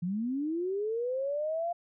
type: linear sweep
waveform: sine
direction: up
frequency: 166.3 to 700 Hz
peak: -29 dBFS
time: 0.02-1.73 s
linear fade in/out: 10 ms
effects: none